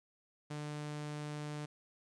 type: tone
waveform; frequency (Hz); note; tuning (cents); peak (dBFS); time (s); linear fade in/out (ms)
sawtooth; 149; D3; +25; -36; 0.5-1.66; 10
effects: resampled to 22050 Hz + 12-bit